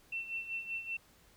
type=tone with tremolo; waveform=sine; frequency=2694 Hz; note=E7; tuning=37 cents sharp; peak=-34 dBFS; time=0.12-0.97 s; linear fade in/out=5 ms; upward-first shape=sine; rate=5.2 Hz; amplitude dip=70%; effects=pink hiss -64 dBFS RMS until 1.36 s